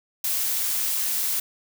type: noise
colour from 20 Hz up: blue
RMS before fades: -25 dBFS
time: 0.24-1.4 s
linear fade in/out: 5 ms
effects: none